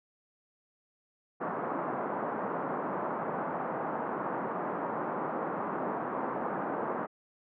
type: band-pass noise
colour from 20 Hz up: white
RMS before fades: -34 dBFS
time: 1.4-7.07 s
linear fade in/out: 20 ms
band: 170 to 1200 Hz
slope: 24 dB/octave
effects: low-pass 2000 Hz 12 dB/octave